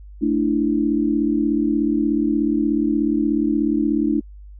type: chord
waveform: sine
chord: A suspended fourth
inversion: none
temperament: just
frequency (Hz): 220 / 293.3 / 330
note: A3 / D4 / E4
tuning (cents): 0 / -2 / +2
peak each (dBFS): -22 / -19 / -22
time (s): 0.21-4.21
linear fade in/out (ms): 20
effects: added 50 Hz sine -37 dBFS peak until 4.59 s